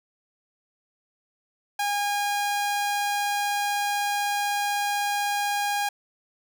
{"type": "tone", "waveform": "sawtooth", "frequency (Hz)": 816, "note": "G#5", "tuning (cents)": -31, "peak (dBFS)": -20, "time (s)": [1.79, 5.89], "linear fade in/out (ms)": 5, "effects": []}